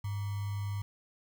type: tone with sample-and-hold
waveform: sine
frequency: 101 Hz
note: G#2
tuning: 48 cents flat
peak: -32 dBFS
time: 0.04-0.82 s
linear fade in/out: 5 ms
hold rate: 1050 Hz
effects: none